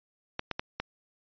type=clicks; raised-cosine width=0.3 ms; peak=-15 dBFS; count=4; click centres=0.394 / 0.513 / 0.595 / 0.8 s; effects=resampled to 11025 Hz